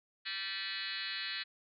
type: tone with frequency modulation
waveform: sine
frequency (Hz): 2947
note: F#7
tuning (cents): -8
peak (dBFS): -36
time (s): 0.25-1.44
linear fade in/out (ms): 20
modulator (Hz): 199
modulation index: 7.1
effects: none